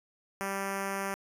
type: tone with notch filter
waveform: 5% pulse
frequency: 196 Hz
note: G3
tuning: in tune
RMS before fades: -34 dBFS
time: 0.41-1.14 s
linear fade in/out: 0 ms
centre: 3900 Hz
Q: 0.83
effects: resampled to 32000 Hz